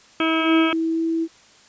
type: harmonic tone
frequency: 322.6 Hz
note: E4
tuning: 37 cents flat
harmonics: 1 / 2 / 3 / 4 / 5 / 7 / 8 / 9 / 10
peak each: -20 / -28 / -32 / -25 / -31 / -28 / -29 / -36 / -30 dBFS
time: 0.2-0.73 s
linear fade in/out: 2 ms
type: tone with pitch glide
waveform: sine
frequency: 325.7 to 327.8 Hz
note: E4 to E4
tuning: -21 to -10 cents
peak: -19 dBFS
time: 0.4-1.28 s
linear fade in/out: 50 ms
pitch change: +11 cents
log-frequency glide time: 0.91-1.01 s
effects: white hiss -51 dBFS RMS until 1.68 s + resampled to 16000 Hz